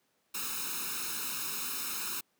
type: noise with comb filter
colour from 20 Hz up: white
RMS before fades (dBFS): -36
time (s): 0.34-2.21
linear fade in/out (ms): 10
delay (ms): 0.76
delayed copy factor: +1
effects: pink hiss -74 dBFS RMS until 2.39 s + high-pass 200 Hz 12 dB/octave